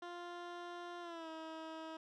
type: tone with pitch glide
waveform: 15% pulse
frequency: 349.3 to 320.3 Hz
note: F4 to E4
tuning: 0 to -50 cents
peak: -39 dBFS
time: 0.02-1.97 s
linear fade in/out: 5 ms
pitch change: -150 cents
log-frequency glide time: 1.01-1.29 s
effects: low-pass 4000 Hz 12 dB/octave